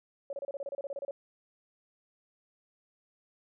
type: tone bursts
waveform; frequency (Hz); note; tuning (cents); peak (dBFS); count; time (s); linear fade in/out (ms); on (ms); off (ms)
sine; 559; C#5; +14; -34; 14; 0.3-1.11; 2; 30; 30
effects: none